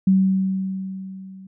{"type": "tone with level ramp", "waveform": "sine", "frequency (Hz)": 190.5, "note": "G3", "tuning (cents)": -49, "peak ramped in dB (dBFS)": [-11, -38], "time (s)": [0.07, 1.47], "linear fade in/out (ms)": 5, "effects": []}